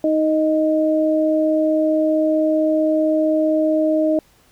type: tone pair together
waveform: sine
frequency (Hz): 313.2 / 622.3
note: D#4 / D#5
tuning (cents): +11 / 0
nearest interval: octave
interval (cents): 1189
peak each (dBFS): -17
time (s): 0.04-4.19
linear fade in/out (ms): 2
effects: pink hiss -55 dBFS RMS until 4.51 s